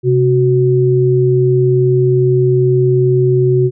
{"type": "tone pair together", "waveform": "sine", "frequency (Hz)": [130.81, 370], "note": ["C3", "F#4"], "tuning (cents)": [0, 0], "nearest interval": "octave + tritone", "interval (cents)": 1800, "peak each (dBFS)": -11, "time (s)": [0.03, 3.71], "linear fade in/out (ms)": 50, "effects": []}